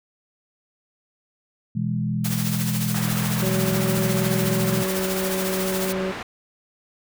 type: chord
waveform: sine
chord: E major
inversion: second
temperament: equal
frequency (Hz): 123.47 / 164.81 / 207.7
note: B2 / E3 / G#3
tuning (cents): 0 / 0 / 0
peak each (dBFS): -26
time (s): 1.75-4.83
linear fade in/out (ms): 10
type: noise with tremolo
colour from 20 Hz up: white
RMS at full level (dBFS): -28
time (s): 2.24-5.93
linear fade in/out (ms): 10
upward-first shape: sine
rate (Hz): 14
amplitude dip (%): 50
type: low-pass noise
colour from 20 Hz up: white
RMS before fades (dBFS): -33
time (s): 2.94-6.23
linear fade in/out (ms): 5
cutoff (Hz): 1900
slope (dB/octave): 12
type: harmonic tone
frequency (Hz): 188.6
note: F#3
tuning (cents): +33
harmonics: 1 / 2 / 3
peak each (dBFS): -27 / -27 / -30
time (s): 3.42-6.12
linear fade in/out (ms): 10
effects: none